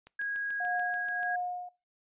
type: click train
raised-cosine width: 0.2 ms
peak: -32 dBFS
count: 9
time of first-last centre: 0.07-1.231 s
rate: 6.89 Hz
type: tone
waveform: sine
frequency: 1645 Hz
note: G#6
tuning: 17 cents flat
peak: -31 dBFS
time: 0.19-1.36 s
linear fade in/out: 5 ms
type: tone with tremolo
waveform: sine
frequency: 718 Hz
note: F5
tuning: 48 cents sharp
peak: -30 dBFS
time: 0.6-1.69 s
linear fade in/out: 5 ms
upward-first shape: triangle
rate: 1.6 Hz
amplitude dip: 80%
effects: noise-tail reverb RT60 0.3 s tail -23 dB re dry + resampled to 8000 Hz